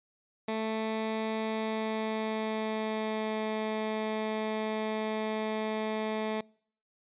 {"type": "tone with pitch glide", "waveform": "15% pulse", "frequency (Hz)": [220, 217.1], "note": ["A3", "A3"], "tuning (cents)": [0, -23], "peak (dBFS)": -24, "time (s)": [0.48, 6.41], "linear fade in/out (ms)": 5, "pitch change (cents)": -23, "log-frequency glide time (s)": [1.36, 3.39], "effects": ["noise-tail reverb RT60 0.6 s tail -26 dB re dry", "resampled to 8000 Hz"]}